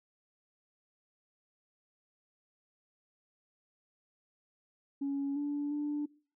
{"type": "tone with pitch steps", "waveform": "sine", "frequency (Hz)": [279, 289.5, 294.2], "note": ["C#4", "D4", "D4"], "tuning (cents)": [11, -25, 3], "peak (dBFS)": -30, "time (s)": [5.01, 6.06], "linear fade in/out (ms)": 10, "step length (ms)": 350, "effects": ["noise-tail reverb RT60 0.4 s tail -22 dB re dry", "tanh soft clip ceiling -28 dBFS"]}